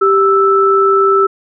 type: tone pair together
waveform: sine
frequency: 392 / 1318.5 Hz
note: G4 / E6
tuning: 0 / 0 cents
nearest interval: octave + major sixth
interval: 2100 cents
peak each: -10 dBFS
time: 0.01-1.27 s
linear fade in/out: 10 ms
effects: none